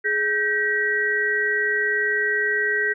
sine tone cluster, 419.4 / 1561 / 1911 Hz, G#4 / G6 / A#6, +17 / -8 / +43 cents, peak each -27 / -23 / -22 dBFS, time 0.04-2.94 s, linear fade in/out 20 ms, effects none

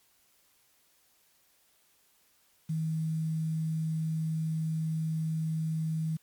sine tone with quantisation, 159.2 Hz, D#3, 40 cents sharp, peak -28 dBFS, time 2.69-6.17 s, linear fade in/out 10 ms, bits 9, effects white hiss -67 dBFS RMS until 6.22 s + MP3 96 kbps

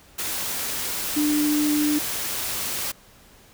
sine tone in noise, 297.8 Hz, D4, 24 cents sharp, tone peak -19 dBFS, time 1.16-1.99 s, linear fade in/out 10 ms, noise white, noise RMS -28 dBFS, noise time 0.18-2.92 s, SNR +6 dB, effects pink hiss -52 dBFS RMS until 3.53 s

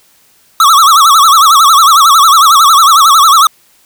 square tone with vibrato, 1215 Hz, D#6, 42 cents flat, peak -3 dBFS, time 0.6-3.47 s, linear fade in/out 2 ms, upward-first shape sine, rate 11 Hz, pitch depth 180 cents each way, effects white hiss -48 dBFS RMS until 3.85 s

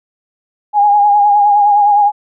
sine tone with vibrato, 822 Hz, G#5, 18 cents flat, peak -6 dBFS, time 0.73-2.12 s, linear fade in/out 50 ms, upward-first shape sine, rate 9.7 Hz, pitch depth 37 cents each way, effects none

